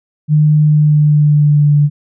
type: tone with pitch glide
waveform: sine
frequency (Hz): 151.6 to 146.52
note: D#3 to D3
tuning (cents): -45 to -4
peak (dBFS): -6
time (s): 0.28-1.9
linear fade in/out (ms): 50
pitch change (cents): -59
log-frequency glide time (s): 0.61-1.76
effects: none